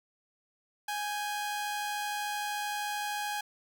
sawtooth tone pair together, 830 / 1566.8 Hz, G#5 / G6, -1 / -1 cents, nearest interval major seventh, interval 1100 cents, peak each -29 / -38 dBFS, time 0.88-3.41 s, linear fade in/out 5 ms, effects none

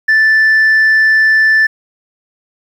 sine tone, 1760 Hz, A6, in tune, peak -4 dBFS, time 0.08-1.67 s, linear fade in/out 10 ms, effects tanh soft clip ceiling -5 dBFS + 7-bit

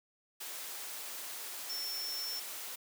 sine tone in noise, 5400 Hz, E8, 41 cents sharp, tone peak -37 dBFS, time 1.69-2.4 s, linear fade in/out 10 ms, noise white, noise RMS -43 dBFS, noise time 0.4-2.76 s, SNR +3 dB, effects high-pass 400 Hz 12 dB/octave

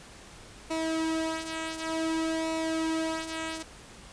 sawtooth tone with flanger, 322.2 Hz, E4, 39 cents flat, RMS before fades -31 dBFS, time 0.7-3.63 s, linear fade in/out 10 ms, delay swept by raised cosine 0.61 to 3.31 ms, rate 0.55 Hz, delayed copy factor -0.6, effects pink hiss -49 dBFS RMS until 4.12 s + resampled to 22050 Hz

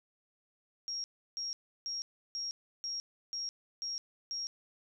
sine tone bursts, 5588 Hz, F8, in tune, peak -35 dBFS, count 8, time 0.88-4.47 s, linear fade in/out 0 ms, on 160 ms, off 330 ms, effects none

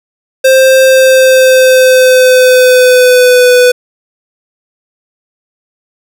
square tone with pitch glide, 526 to 496.5 Hz, C5 to B4, +9 to +9 cents, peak -3 dBFS, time 0.44-3.72 s, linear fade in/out 10 ms, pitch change -100 cents, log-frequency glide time 0.84-3.53 s, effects none

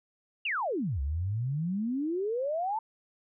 sine exponential two-way sweep, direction down then up, 2954 to 65.6 to 908 Hz, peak -28 dBFS, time 0.45-2.79 s, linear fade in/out 5 ms, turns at 1.01 s, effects none

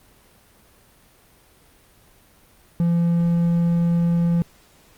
triangle tone, 170.4 Hz, F3, 42 cents flat, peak -14 dBFS, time 2.8-4.42 s, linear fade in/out 0 ms, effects pink hiss -54 dBFS RMS until 4.97 s + Opus 32 kbps

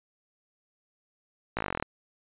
slowing click train, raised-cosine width 0.5 ms, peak -14 dBFS, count 13, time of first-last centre 1.57-1.825 s, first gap 17 ms, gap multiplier 1.04, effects resampled to 8000 Hz

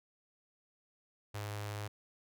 sawtooth tone with notch filter, 103.83 Hz, G#2, in tune, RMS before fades -41 dBFS, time 1.34-1.88 s, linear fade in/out 10 ms, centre 220 Hz, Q 0.61, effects none

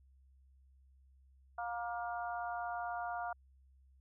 harmonic tone, 235.9 Hz, A#3, 21 cents sharp, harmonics 3 / 4 / 5 / 6, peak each -39 / -45 / -47 / -45 dBFS, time 1.58-3.33 s, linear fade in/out 5 ms, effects added 66 Hz sine -62 dBFS peak until 4 s

